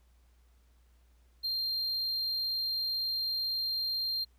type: tone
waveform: triangle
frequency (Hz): 4186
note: C8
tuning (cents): 0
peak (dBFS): -29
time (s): 1.43-4.25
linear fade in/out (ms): 20
effects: added 60 Hz sine -61 dBFS peak until 4.38 s + pink hiss -73 dBFS RMS until 4.38 s